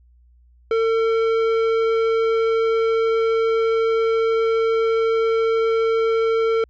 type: tone with tanh clipping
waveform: sine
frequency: 451.2 Hz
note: A4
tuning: 44 cents sharp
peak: -18 dBFS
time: 0.71-6.64 s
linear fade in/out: 2 ms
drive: 13 dB
effects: added 60 Hz sine -50 dBFS peak until 6.69 s